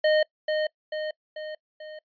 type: tone with echo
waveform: square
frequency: 616 Hz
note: D#5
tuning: 17 cents flat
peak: -19 dBFS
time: 0.04-0.23 s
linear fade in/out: 5 ms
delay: 440 ms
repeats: 4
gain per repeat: -5 dB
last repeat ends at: 1.99 s
effects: noise-tail reverb RT60 0.1 s tail -24 dB re dry + resampled to 11025 Hz